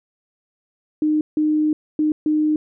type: tone bursts at uneven times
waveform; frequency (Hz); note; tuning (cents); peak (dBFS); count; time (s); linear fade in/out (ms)
sine; 305.8; D#4; -30; -15; 4; 1.02-1.21 / 1.37-1.73 / 1.99-2.12 / 2.26-2.56; 2
effects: none